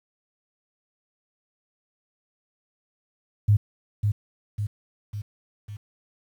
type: tone with echo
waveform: sine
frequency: 103.83 Hz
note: G#2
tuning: in tune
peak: -14 dBFS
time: 3.48-3.57 s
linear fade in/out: 10 ms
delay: 550 ms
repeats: 4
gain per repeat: -5 dB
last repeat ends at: 5.77 s
effects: 9-bit